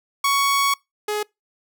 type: tone pair in turn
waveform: sawtooth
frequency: 1115 / 420.2 Hz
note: C#6 / G#4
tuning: +10 / +20 cents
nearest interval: octave + perfect fourth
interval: 1690 cents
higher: first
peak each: -13 / -18 dBFS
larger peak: first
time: 0.24-0.74 / 1.08-1.23 s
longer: first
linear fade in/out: 5 ms
effects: noise-tail reverb RT60 0.2 s tail -25 dB re dry